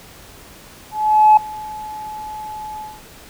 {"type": "tone with ADSR envelope", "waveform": "sine", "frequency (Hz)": 856, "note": "A5", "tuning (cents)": -48, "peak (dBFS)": -4, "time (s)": [0.91, 3.02], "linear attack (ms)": 460, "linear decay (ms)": 4, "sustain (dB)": -23, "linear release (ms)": 220, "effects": ["tanh soft clip ceiling -2 dBFS", "pink hiss -42 dBFS RMS until 3.29 s"]}